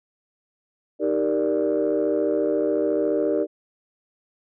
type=chord; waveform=sine; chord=Eb major seventh; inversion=none; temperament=equal; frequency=311.1 / 392 / 466.2 / 587.3 Hz; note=Eb4 / G4 / Bb4 / D5; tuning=0 / 0 / 0 / 0 cents; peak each=-24 dBFS; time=0.99-3.47 s; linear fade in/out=50 ms; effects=tanh soft clip ceiling -13 dBFS